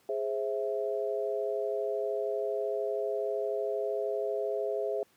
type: chord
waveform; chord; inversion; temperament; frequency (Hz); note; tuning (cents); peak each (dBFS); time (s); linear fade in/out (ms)
sine; Ab augmented; none; equal with one note detuned; 415.3 / 528.1 / 659.3; Ab4 / C5 / E5; 0 / +16 / 0; -32 / -35 / -34; 0.09-5.03; 2
effects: pink hiss -66 dBFS RMS until 5.16 s + high-pass 150 Hz 12 dB/octave